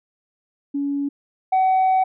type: tone pair in turn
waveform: sine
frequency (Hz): 282.5 / 754.2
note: C#4 / F#5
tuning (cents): +33 / +33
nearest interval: octave + perfect fourth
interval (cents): 1700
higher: second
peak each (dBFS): -20 / -12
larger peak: second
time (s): 0.74-1.09 / 1.52-2.04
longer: second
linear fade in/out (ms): 10
effects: tanh soft clip ceiling -13 dBFS